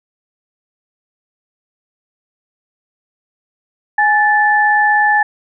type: tone pair together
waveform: sine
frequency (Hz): 836 / 1752.1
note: G#5 / A6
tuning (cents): +11 / -8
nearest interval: octave + minor second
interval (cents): 1281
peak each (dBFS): -12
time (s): 3.98-5.23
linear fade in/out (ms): 5
effects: none